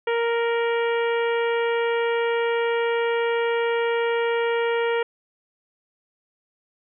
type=harmonic tone with a mistuned harmonic; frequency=466.2 Hz; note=A#4; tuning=in tune; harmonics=1 / 2 / 3 / 4 / 5 / 6 / 7; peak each=-21 / -29 / -32 / -32 / -34 / -38 / -42 dBFS; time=0.07-5.03 s; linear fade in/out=5 ms; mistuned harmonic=6; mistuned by=+21 cents; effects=none